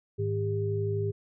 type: tone cluster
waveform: sine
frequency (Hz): 105.1 / 157.1 / 399.9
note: G#2 / D#3 / G4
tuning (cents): +21 / +17 / +35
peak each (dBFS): -29 / -37 / -30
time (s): 0.18-1.12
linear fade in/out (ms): 20
effects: none